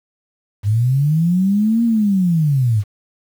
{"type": "linear two-way sweep", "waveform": "sine", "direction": "up then down", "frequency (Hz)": [98, 236, 98], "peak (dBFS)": -12, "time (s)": [0.63, 2.84], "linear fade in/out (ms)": 50, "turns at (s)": 1.84, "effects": ["7-bit"]}